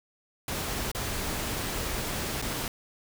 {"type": "noise with dropouts", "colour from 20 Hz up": "pink", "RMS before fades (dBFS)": -32, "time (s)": [0.48, 2.68], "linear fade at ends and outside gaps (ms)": 2, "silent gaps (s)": [[0.916, 0.948], [2.417, 2.423]], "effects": []}